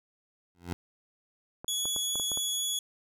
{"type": "tone with exponential growth", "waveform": "15% pulse", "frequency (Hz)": 87.31, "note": "F2", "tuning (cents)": 0, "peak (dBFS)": -23, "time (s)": [0.55, 0.73], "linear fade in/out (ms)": 0, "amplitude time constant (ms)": 37}
{"type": "clicks", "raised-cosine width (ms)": 1, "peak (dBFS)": -26, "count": 7, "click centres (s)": [1.645, 1.855, 1.963, 2.156, 2.198, 2.317, 2.374]}
{"type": "tone", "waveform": "20% pulse", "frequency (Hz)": 3376, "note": "G#7", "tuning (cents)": 28, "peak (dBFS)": -23, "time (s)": [1.68, 2.79], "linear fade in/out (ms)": 2}
{"effects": []}